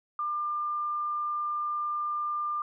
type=tone; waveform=sine; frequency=1197 Hz; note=D6; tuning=33 cents sharp; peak=-28 dBFS; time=0.19-2.62 s; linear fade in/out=2 ms; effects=none